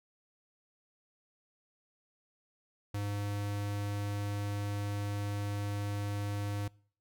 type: tone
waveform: square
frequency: 102.1 Hz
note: G#2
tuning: 29 cents flat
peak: -34 dBFS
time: 2.94-6.68 s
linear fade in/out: 5 ms
effects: noise-tail reverb RT60 0.5 s tail -24 dB re dry